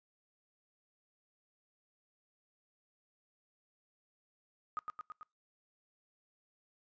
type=tone with echo; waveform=sine; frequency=1244.5 Hz; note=D#6; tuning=in tune; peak=-34 dBFS; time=4.77-4.79 s; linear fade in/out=0 ms; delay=110 ms; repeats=4; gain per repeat=-3 dB; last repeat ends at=5.23 s; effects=noise-tail reverb RT60 0.2 s tail -23 dB re dry + resampled to 16000 Hz